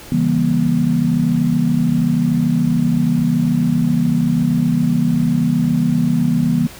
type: chord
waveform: sine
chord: C# diminished seventh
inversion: none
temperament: just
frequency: 138.59 / 166.31 / 199.57 / 239.5 Hz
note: C#3 / E3 / G3 / Bb3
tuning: 0 / +16 / +31 / +47 cents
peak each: -22 / -17 / -22 / -16 dBFS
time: 0.12-6.67 s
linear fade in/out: 2 ms
effects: pink hiss -37 dBFS RMS until 6.79 s